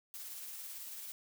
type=noise with tremolo; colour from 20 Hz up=blue; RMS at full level=-45 dBFS; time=0.14-1.12 s; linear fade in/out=0 ms; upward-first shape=sine; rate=18 Hz; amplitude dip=25%; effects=none